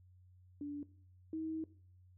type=tone pair in turn; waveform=sine; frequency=289.9 / 318.7 Hz; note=D4 / D#4; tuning=-22 / +42 cents; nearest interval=major second; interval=164 cents; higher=second; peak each=-39 / -37 dBFS; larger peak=second; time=0.61-0.83 / 1.33-1.64 s; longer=second; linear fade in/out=2 ms; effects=noise-tail reverb RT60 0.5 s tail -18 dB re dry + added 91 Hz sine -60 dBFS peak until 2.17 s